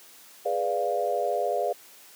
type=chord; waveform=sine; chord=G# diminished seventh; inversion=none; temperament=equal; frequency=415.3 / 493.9 / 587.3 / 698.5 Hz; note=G#4 / B4 / D5 / F5; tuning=0 / 0 / 0 / 0 cents; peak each=-31 / -30 / -29 / -28 dBFS; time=0.45-1.73 s; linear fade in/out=10 ms; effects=white hiss -51 dBFS RMS until 2.15 s + high-pass 200 Hz 12 dB/octave